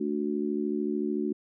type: harmonic tone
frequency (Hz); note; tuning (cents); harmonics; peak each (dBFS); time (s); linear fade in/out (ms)
73.5; D2; +2; 3 / 4 / 5; -31 / -31 / -31; 0-1.33; 10
effects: none